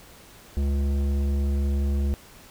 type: tone with tanh clipping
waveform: triangle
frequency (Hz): 70.1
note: C#2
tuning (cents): +20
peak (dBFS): -23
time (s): 0.57-2.14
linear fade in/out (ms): 0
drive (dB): 17
effects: pink hiss -49 dBFS RMS until 2.5 s